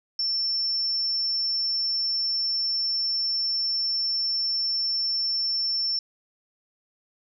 sine tone, 5390 Hz, E8, 38 cents sharp, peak -23 dBFS, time 0.19-5.99 s, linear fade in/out 2 ms, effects none

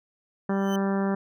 harmonic tone, 196 Hz, G3, in tune, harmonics 1 / 2 / 3 / 4 / 5 / 6 / 7 / 8 / 9, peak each -24 / -30 / -34 / -36 / -38 / -40 / -41 / -42 / -43 dBFS, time 0.49-1.15 s, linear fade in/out 5 ms
30% pulse tone with exponential growth, 3051 Hz, G7, 48 cents flat, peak -31 dBFS, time 0.49-0.76 s, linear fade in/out 5 ms, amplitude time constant 58 ms
effects none

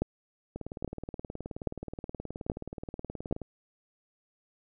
two click trains, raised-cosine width 2 ms, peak -24 / -14 dBFS, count 55 / 5, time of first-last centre 0.56-3.417 / 0.02-3.326 s, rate 18.9 / 1.21 Hz, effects none

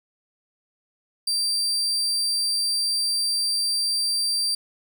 35% pulse tone, 4699 Hz, D8, in tune, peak -20 dBFS, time 1.27-4.55 s, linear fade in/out 5 ms, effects none

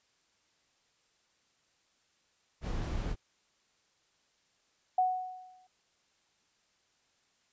brown noise, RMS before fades -34 dBFS, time 2.61-3.16 s, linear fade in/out 50 ms
sine tone with exponential decay, 740 Hz, F#5, in tune, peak -22 dBFS, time 4.98-5.67 s, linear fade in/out 5 ms, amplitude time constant 150 ms
effects white hiss -72 dBFS RMS until 7.52 s + resampled to 16000 Hz

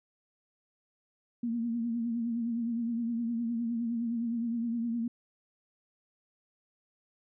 sine tone with vibrato, 233.1 Hz, A#3, in tune, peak -29 dBFS, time 1.43-5.08 s, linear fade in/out 5 ms, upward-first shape triangle, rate 9.7 Hz, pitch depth 64 cents each way, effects none

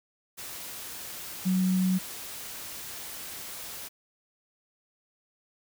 sine tone in noise, 185.6 Hz, F#3, 6 cents sharp, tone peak -22 dBFS, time 1.45-1.99 s, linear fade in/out 20 ms, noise white, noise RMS -40 dBFS, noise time 0.37-3.89 s, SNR +15 dB, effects none

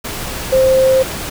sine tone in noise, 525 Hz, C5, 6 cents sharp, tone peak -8 dBFS, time 0.52-1.03 s, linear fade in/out 10 ms, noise pink, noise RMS -24 dBFS, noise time 0.04-1.3 s, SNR +13 dB, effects none

